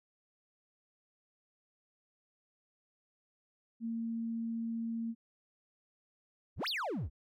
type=tone; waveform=sine; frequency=228.8 Hz; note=A#3; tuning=32 cents flat; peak=-34 dBFS; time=3.8-5.15 s; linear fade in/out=50 ms
type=exponential two-way sweep; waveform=triangle; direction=up then down; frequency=41.2 to 5340 to 52.7 Hz; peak=-32 dBFS; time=6.56-7.1 s; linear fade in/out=50 ms; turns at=6.68 s
effects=none